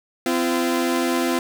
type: tone pair together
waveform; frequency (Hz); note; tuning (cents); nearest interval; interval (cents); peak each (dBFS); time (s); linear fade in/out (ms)
sawtooth; 257.3 / 341.4; C4 / F4; -29 / -39; perfect fourth; 490; -18; 0.26-1.39; 2
effects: 7-bit